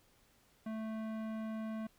sine tone with tanh clipping, 220 Hz, A3, in tune, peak -40 dBFS, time 0.66-1.87 s, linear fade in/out 5 ms, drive 17 dB, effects pink hiss -69 dBFS RMS until 1.98 s

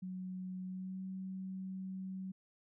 sine tone with pitch glide, 185 to 188.89 Hz, F#3 to F#3, 0 to +36 cents, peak -40 dBFS, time 0.02-2.32 s, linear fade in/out 10 ms, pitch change +36 cents, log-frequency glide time 0.65-1.02 s, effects none

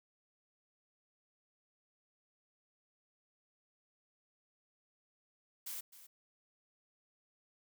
blue noise with echo, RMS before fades -43 dBFS, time 5.66-5.81 s, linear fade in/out 10 ms, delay 260 ms, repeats 1, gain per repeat -14 dB, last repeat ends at 6.07 s, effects none

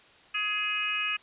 harmonic tone with a mistuned harmonic, 419.6 Hz, G#4, 18 cents sharp, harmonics 3 / 4 / 5 / 6 / 7, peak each -36 / -37 / -40 / -29 / -34 dBFS, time 0.34-1.17 s, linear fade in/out 10 ms, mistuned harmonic 7, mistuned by -23 cents, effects white hiss -56 dBFS RMS until 1.22 s + resampled to 8000 Hz

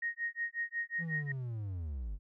sine tone with tremolo, 1867 Hz, A#6, 2 cents sharp, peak -31 dBFS, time 0.02-1.32 s, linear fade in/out 5 ms, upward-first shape sine, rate 5.5 Hz, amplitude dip 100%
triangle linear sweep, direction down, 173.4 to 43.65 Hz, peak -34 dBFS, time 0.98-2.19 s, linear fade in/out 50 ms
effects none

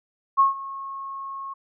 sine tone with ADSR envelope, 1090 Hz, C#6, 29 cents flat, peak -12 dBFS, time 0.37-1.54 s, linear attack 27 ms, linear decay 140 ms, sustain -19 dB, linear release 13 ms, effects none

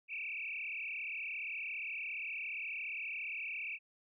sine tone with frequency modulation, 2489 Hz, D#7, in tune, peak -38 dBFS, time 0.08-3.79 s, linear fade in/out 50 ms, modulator 37.3 Hz, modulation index 6, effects none

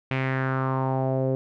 sawtooth tone with low-pass filter sweep, 132.1 Hz, C3, 17 cents sharp, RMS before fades -25 dBFS, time 0.11-1.35 s, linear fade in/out 0 ms, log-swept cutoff 2500 to 480 Hz, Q 3.5, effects none

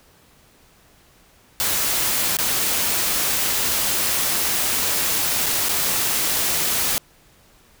white noise with dropouts, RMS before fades -21 dBFS, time 1.6-6.98 s, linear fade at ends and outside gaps 0 ms, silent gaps 2.369-2.387 / 5.46-5.464 / 5.686-5.692 s, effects pink hiss -54 dBFS RMS until 7.8 s

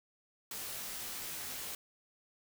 white noise with comb filter, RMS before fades -42 dBFS, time 0.51-1.75 s, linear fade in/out 2 ms, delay 18 ms, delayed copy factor -0.8, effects none

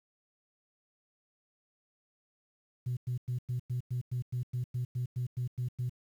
sine tone bursts, 123.9 Hz, B2, 6 cents sharp, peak -29 dBFS, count 15, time 2.86-5.896 s, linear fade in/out 10 ms, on 110 ms, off 99 ms, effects tanh soft clip ceiling -27 dBFS + 10-bit

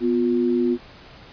sine tone pair together, 247.3 / 354.3 Hz, B3 / F4, +3 / +25 cents, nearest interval tritone, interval 622 cents, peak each -20 dBFS, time 0-0.78 s, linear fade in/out 50 ms, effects pink hiss -45 dBFS RMS until 1.32 s + resampled to 11025 Hz

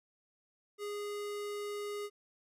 square tone, 412 Hz, G#4, 14 cents flat, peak -38 dBFS, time 0.78-2.1 s, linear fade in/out 50 ms, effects resampled to 32000 Hz + 13-bit

